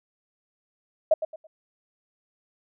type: tone with echo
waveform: sine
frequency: 631 Hz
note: D#5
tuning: 24 cents sharp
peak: -14 dBFS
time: 1.11-1.14 s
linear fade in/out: 5 ms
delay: 110 ms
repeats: 3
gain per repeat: -11 dB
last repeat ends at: 1.47 s
effects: none